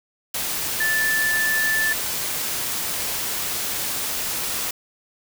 sine tone in noise, 1755 Hz, A6, 5 cents flat, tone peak -19 dBFS, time 0.8-1.93 s, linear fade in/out 5 ms, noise white, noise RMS -26 dBFS, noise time 0.34-4.71 s, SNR +4 dB, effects none

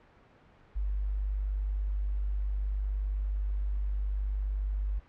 sine tone, 49.67 Hz, G1, 24 cents sharp, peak -28 dBFS, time 0.75-5 s, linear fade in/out 20 ms, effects pink hiss -59 dBFS RMS until 5.08 s + low-pass 2000 Hz 12 dB/octave

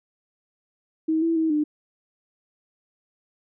sine tone with pitch steps, 317.9 / 330.4 / 320.8 / 300.7 Hz, D#4 / E4 / E4 / D4, +37 / +4 / -47 / +41 cents, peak -19 dBFS, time 1.08-1.64 s, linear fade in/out 10 ms, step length 140 ms, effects none

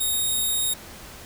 5% pulse tone, 3729 Hz, A#7, in tune, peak -14 dBFS, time 0-0.74 s, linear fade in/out 10 ms, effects pink hiss -42 dBFS RMS until 1.25 s

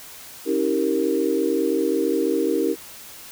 sine chord, C# diminished seventh, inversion none, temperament equal with one note detuned, 277.2 / 322.7 / 392 / 466.2 Hz, C#4 / E4 / G4 / Bb4, 0 / -37 / 0 / 0 cents, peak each -26 / -23 / -24 / -24 dBFS, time 0.45-2.76 s, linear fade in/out 50 ms, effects white hiss -41 dBFS RMS until 3.31 s

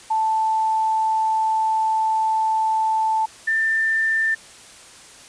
sine tone pair in turn, 880 / 1787.7 Hz, A5 / A6, 0 / +27 cents, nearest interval octave, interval 1227 cents, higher second, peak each -17 dBFS, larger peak neither, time 0.1-3.26 / 3.47-4.35 s, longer first, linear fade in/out 10 ms, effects white hiss -44 dBFS RMS until 5.28 s + resampled to 22050 Hz

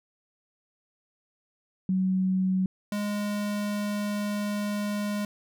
sine / square tone pair in turn, 187.4 / 206.5 Hz, F#3 / G#3, +22 / -10 cents, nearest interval major second, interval 168 cents, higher second, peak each -22 / -28 dBFS, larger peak first, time 1.89-2.66 / 2.92-5.25 s, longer second, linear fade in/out 2 ms, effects none

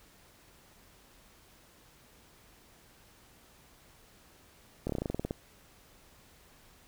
slowing click train, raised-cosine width 2 ms, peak -19 dBFS, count 12, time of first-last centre 4.87-5.309 s, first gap 25 ms, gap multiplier 1.09, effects pink hiss -60 dBFS RMS until 6.87 s

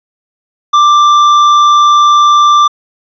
triangle tone with tanh clipping, 1180 Hz, D6, 8 cents sharp, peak -5 dBFS, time 0.73-2.68 s, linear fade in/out 10 ms, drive 13 dB, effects resampled to 16000 Hz

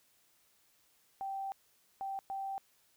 sine tone bursts at uneven times, 780 Hz, G5, 9 cents flat, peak -36 dBFS, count 3, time 1.21-1.52 / 2.01-2.19 / 2.3-2.58 s, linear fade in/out 0 ms, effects white hiss -70 dBFS RMS until 2.96 s

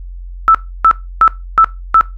sine tone bursts, 1318.5 Hz, E6, in tune, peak -3 dBFS, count 5, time 0.48-2.01 s, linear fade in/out 0 ms, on 66 ms, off 300 ms, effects noise-tail reverb RT60 0.2 s tail -18 dB re dry + added 44 Hz sine -25 dBFS peak until 2.17 s

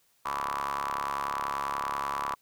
sawtooth ring-modulated tone, 70.2 Hz, C#2, 22 cents sharp, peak -23 dBFS, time 0.25-2.35 s, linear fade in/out 10 ms, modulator 1070 Hz, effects white hiss -68 dBFS RMS until 2.41 s

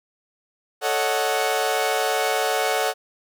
sawtooth chord, D# half-diminished seventh, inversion second, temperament equal, 440 / 554.4 / 622.3 / 740 Hz, A4 / C#5 / D#5 / F#5, 0 / 0 / 0 / 0 cents, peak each -22 / -23 / -25 / -20 dBFS, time 0.81-2.94 s, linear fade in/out 50 ms, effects none

